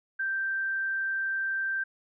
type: tone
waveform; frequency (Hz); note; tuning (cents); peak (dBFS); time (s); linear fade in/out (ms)
sine; 1568; G6; 0; -27; 0.19-1.84; 10
effects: none